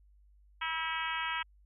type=harmonic tone with a mistuned harmonic; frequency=322.4 Hz; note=E4; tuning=38 cents flat; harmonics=3 / 4 / 5 / 6 / 7 / 8 / 9 / 10; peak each=-38 / -39 / -40 / -41 / -41 / -42 / -43 / -43 dBFS; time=0.61-1.43 s; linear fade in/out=10 ms; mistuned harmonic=4; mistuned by=+26 cents; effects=added 50 Hz sine -59 dBFS peak until 1.65 s